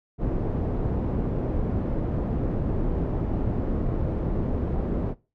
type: low-pass noise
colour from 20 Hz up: pink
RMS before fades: -26 dBFS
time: 0.18-5.15 s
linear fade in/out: 50 ms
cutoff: 450 Hz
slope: 12 dB/octave
effects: noise-tail reverb RT60 0.3 s tail -21 dB re dry